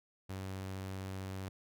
sawtooth tone, 95.4 Hz, G2, 47 cents flat, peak -36 dBFS, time 0.29-1.49 s, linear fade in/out 10 ms, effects none

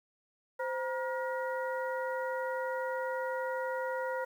harmonic tone with a mistuned harmonic, 476 Hz, A#4, 36 cents sharp, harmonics 1 / 2 / 3 / 4, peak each -34 / -38 / -41 / -44 dBFS, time 0.59-4.25 s, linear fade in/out 10 ms, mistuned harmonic 1, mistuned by +150 cents, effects 10-bit

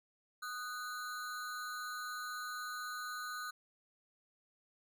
square ring-modulated tone, 1364 Hz, F6, 41 cents flat, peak -38 dBFS, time 0.42-3.51 s, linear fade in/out 10 ms, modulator 122 Hz, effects none

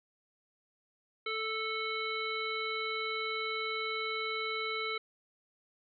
harmonic tone, 440 Hz, A4, in tune, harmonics 1 / 3 / 5 / 7 / 9, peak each -39 / -38 / -37 / -45 / -41 dBFS, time 1.26-4.98 s, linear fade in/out 5 ms, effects none

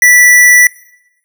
square tone, 1964 Hz, B6, 10 cents flat, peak -3 dBFS, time 0.02-0.67 s, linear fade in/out 2 ms, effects noise-tail reverb RT60 0.9 s tail -21 dB re dry

